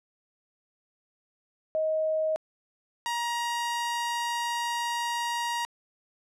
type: tone pair in turn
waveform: sine / sawtooth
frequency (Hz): 629 / 945.7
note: D#5 / A#5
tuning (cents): +19 / +25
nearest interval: perfect fifth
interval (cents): 706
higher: second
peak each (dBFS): -24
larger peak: neither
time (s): 1.75-2.36 / 3.06-5.65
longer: second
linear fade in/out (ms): 0
effects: low-pass 10000 Hz 12 dB/octave

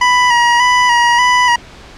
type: tone with vibrato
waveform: 25% pulse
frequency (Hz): 972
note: B5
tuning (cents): -28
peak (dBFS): -4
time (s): 0.01-1.56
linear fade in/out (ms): 5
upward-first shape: square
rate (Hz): 1.7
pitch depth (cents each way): 33
effects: pink hiss -36 dBFS RMS until 1.97 s + low-pass 5000 Hz 12 dB/octave

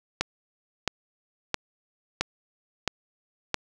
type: click train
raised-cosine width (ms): 0.2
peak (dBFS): -6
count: 6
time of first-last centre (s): 0.21-3.543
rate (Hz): 1.5
effects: none

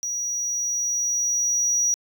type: tone with level ramp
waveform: triangle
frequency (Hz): 5790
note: F#8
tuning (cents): -38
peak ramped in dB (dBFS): -24 to -16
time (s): 0.03-1.94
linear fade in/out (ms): 0
effects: tanh soft clip ceiling -13 dBFS

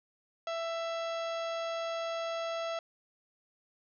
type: harmonic tone with a mistuned harmonic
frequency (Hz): 664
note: E5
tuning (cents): +12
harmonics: 1 / 2 / 3 / 4 / 5 / 6 / 7 / 8 / 10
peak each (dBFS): -34 / -40 / -48 / -48 / -47 / -52 / -54 / -56 / -57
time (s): 0.47-2.79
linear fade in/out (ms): 2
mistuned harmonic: 10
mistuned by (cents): -44
effects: none

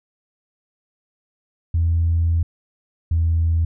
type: tone pair in turn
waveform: sine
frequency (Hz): 83.5 / 82.49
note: E2 / E2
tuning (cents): +23 / +2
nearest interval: unison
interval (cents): 21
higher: first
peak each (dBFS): -14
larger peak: neither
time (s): 1.74-2.43 / 3.11-3.65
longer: first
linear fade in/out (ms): 5
effects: tanh soft clip ceiling -11 dBFS

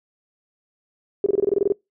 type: tone bursts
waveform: sine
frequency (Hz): 400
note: G4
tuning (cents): +35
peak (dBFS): -14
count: 11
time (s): 1.24-1.722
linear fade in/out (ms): 2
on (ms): 22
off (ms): 24
effects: noise-tail reverb RT60 0.2 s tail -26 dB re dry

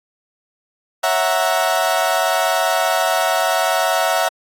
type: chord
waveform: 30% pulse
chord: F# dominant seventh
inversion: second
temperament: equal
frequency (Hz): 554.4 / 659.3 / 740 / 932.3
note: C#5 / E5 / F#5 / A#5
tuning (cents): 0 / 0 / 0 / 0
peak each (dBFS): -22 / -16 / -17 / -21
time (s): 1.03-4.29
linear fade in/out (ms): 10
effects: AAC 64 kbps

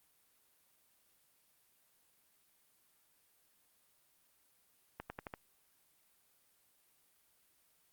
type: accelerating click train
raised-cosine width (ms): 0.5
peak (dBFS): -27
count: 5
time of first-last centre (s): 5-5.339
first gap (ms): 100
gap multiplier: 0.89
effects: white hiss -72 dBFS RMS until 7.92 s + Opus 32 kbps

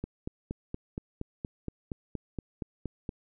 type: click train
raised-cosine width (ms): 3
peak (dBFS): -21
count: 14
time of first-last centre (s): 0.04-3.092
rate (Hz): 4.26
effects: none

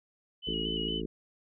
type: tone with vibrato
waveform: sine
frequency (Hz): 2960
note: F#7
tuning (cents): 0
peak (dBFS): -33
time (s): 0.42-1.02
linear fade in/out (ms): 50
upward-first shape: square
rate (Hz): 4.3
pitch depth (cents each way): 32
type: harmonic tone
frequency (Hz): 55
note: A1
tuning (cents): 0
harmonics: 1 / 3 / 4 / 5 / 6 / 7 / 8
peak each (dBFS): -40 / -40 / -40 / -40 / -40 / -40 / -40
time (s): 0.47-1.06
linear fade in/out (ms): 5
effects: none

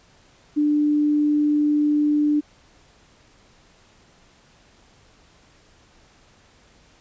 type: tone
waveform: sine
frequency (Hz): 296.8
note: D4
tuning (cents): +18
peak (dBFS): -16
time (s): 0.56-2.41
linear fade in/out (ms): 20
effects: pink hiss -55 dBFS RMS until 7 s + resampled to 16000 Hz

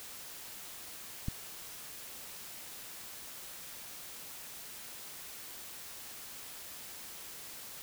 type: click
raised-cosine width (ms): 5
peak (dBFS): -21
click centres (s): 1.284
effects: white hiss -47 dBFS RMS until 7.82 s

